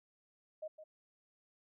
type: tone with echo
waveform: sine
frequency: 622.3 Hz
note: D#5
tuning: in tune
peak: -40 dBFS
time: 0.62-0.68 s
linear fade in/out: 10 ms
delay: 160 ms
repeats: 1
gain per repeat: -10 dB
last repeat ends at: 0.84 s
effects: none